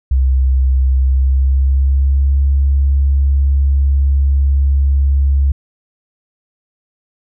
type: tone with pitch glide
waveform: sine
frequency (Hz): 65.6 to 69.1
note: C2 to C#2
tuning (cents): +5 to -5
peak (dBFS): -8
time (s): 0.11-5.52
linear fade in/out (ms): 5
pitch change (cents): +90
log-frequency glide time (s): 0.95-2.38
effects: tanh soft clip ceiling -4 dBFS